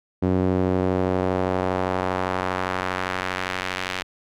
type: tone with band-pass filter sweep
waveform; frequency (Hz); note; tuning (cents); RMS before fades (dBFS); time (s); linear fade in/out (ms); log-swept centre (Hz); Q
sawtooth; 92.5; F#2; 0; -24; 0.22-4.03; 10; 300 to 2600; 1
effects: none